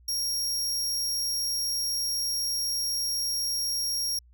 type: tone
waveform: sawtooth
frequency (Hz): 5588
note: F8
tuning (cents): 0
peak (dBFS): -24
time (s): 0.08-4.19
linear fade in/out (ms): 5
effects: added 60 Hz sine -53 dBFS peak until 4.33 s